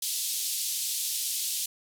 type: band-pass noise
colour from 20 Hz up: white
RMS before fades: -31 dBFS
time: 0.02-1.66 s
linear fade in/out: 5 ms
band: 3300 to 13000 Hz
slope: 24 dB/octave
effects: none